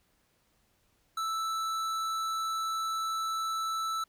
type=tone with tanh clipping; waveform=sine; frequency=1318.5 Hz; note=E6; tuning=in tune; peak=-32 dBFS; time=1.17-4.04 s; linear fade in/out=5 ms; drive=16 dB; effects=pink hiss -71 dBFS RMS until 4.08 s